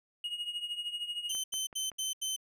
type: tone with tremolo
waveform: triangle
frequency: 2879 Hz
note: F#7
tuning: 48 cents flat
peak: -30 dBFS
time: 0.24-1.32 s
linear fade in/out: 2 ms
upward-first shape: triangle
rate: 13 Hz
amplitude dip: 80%
type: tone bursts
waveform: 20% pulse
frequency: 3077 Hz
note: G7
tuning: 33 cents flat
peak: -27 dBFS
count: 5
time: 1.29-2.364 s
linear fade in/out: 10 ms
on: 150 ms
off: 81 ms
type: click train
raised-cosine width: 0.5 ms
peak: -35 dBFS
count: 4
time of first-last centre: 1.35-1.917 s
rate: 5.29 Hz
effects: none